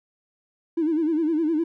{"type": "tone with vibrato", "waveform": "triangle", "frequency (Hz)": 318, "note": "D#4", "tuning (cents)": 38, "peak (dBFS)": -16, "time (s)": [0.77, 1.64], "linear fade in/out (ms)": 10, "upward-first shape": "sine", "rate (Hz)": 9.8, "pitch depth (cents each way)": 110, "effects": ["tanh soft clip ceiling -17 dBFS"]}